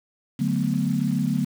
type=chord; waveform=sine; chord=B minor seventh; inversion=first; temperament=equal; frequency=146.83 / 185 / 220 / 246.9 Hz; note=D3 / F#3 / A3 / B3; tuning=0 / 0 / 0 / 0 cents; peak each=-26 dBFS; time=0.39-1.45 s; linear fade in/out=10 ms; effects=7-bit